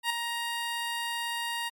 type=tone with ADSR envelope; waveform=15% pulse; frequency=938 Hz; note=A#5; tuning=11 cents sharp; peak=-17 dBFS; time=0.03-1.7 s; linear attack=72 ms; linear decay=3 ms; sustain=-7 dB; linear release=24 ms; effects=MP3 96 kbps